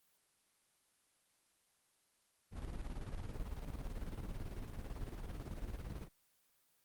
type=noise with tremolo; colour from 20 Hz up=brown; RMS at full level=-42 dBFS; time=2.51-6.09 s; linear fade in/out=50 ms; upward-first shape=square; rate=18 Hz; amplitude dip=50%; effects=white hiss -75 dBFS RMS until 6.84 s + Opus 24 kbps